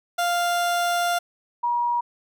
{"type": "tone pair in turn", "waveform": ["30% pulse", "sine"], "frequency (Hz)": [698, 956.8], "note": ["F5", "A#5"], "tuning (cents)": [-1, 45], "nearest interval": "perfect fourth", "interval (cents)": 546, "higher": "second", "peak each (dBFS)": [-18, -20], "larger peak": "first", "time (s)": [[0.18, 1.19], [1.63, 2.01]], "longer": "first", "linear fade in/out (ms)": 10, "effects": []}